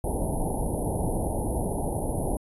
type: band-stop noise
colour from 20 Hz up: pink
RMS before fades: -27 dBFS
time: 0.04-2.37 s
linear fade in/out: 2 ms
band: 900 to 10000 Hz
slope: 96 dB/octave
effects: resampled to 24000 Hz